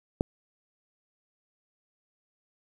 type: click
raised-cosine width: 2 ms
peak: -11 dBFS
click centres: 0.209 s
effects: 8-bit